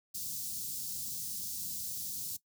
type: band-stop noise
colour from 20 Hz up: white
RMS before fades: -39 dBFS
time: 0.14-2.37 s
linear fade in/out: 10 ms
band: 220 to 4600 Hz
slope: 24 dB/octave
effects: noise-tail reverb RT60 0.1 s tail -18 dB re dry + high-pass 80 Hz 12 dB/octave